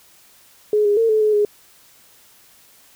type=tone with pitch steps; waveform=sine; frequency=421.7 / 410.8 / 454.8 / 433.6 / 426.8 / 415.5 Hz; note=G#4 / G#4 / A#4 / A4 / G#4 / G#4; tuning=+26 / -19 / -43 / -25 / +47 / +1 cents; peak=-13 dBFS; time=0.73-1.45 s; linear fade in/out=2 ms; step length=120 ms; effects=white hiss -51 dBFS RMS until 2.95 s